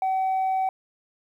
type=tone; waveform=sine; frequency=760 Hz; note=F#5; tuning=46 cents sharp; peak=-19 dBFS; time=0.02-0.69 s; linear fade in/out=2 ms; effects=tanh soft clip ceiling -20 dBFS + 10-bit